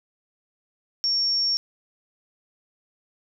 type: tone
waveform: sine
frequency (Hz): 5500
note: F8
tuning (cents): -27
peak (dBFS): -20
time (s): 1.04-1.57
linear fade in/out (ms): 0
effects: none